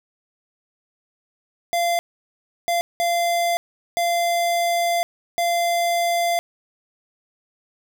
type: tone bursts at uneven times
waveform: square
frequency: 689 Hz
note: F5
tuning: 24 cents flat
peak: -19 dBFS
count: 5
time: 1.73-1.99 / 2.68-2.81 / 3-3.57 / 3.97-5.03 / 5.38-6.39 s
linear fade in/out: 0 ms
effects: none